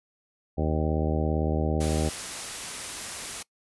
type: harmonic tone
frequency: 77.78 Hz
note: D#2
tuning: in tune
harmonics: 1 / 2 / 3 / 4 / 5 / 6 / 7 / 8 / 10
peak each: -27 / -30 / -32 / -33 / -34 / -35 / -35 / -36 / -37 dBFS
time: 0.57-2.1 s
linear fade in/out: 20 ms
type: noise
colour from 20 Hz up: white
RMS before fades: -35 dBFS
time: 1.8-3.43 s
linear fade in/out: 10 ms
effects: noise-tail reverb RT60 0.1 s tail -23 dB re dry + resampled to 24000 Hz